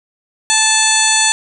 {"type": "harmonic tone", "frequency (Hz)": 876, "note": "A5", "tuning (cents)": -8, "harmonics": [1, 2, 3, 4, 5, 7, 8, 9, 10], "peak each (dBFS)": [-19, -19, -19, -19, -19, -19, -19, -19, -19], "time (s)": [0.5, 1.32], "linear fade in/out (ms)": 0, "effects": ["7-bit"]}